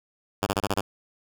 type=tone bursts; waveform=5% pulse; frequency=100.4 Hz; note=G2; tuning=42 cents sharp; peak=-11 dBFS; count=6; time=0.42-0.81 s; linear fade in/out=10 ms; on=45 ms; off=24 ms; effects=none